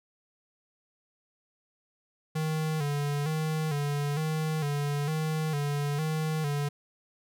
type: tone with vibrato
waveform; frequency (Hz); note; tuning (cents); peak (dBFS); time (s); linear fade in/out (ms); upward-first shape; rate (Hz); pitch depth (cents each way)
square; 150.5; D3; +43; -28; 2.35-6.69; 10; square; 1.1; 70
effects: none